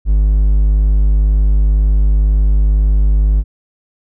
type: tone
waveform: triangle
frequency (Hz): 51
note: G#1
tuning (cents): -31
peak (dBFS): -6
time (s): 0.05-3.44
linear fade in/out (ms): 50
effects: none